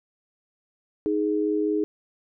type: tone pair together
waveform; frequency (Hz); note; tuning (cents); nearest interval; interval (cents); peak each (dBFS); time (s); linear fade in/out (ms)
sine; 312.5 / 417.2; D#4 / G#4; +8 / +8; perfect fourth; 500; -24; 1.06-1.84; 0
effects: none